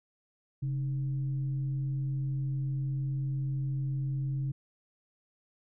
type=tone with frequency modulation; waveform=sine; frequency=135.6 Hz; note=C#3; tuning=38 cents flat; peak=-29 dBFS; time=0.62-4.52 s; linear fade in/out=10 ms; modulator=172 Hz; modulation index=0.25; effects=none